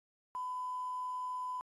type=tone with quantisation; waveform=sine; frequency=1004 Hz; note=B5; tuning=28 cents sharp; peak=-36 dBFS; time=0.35-1.61 s; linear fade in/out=0 ms; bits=10; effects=AAC 32 kbps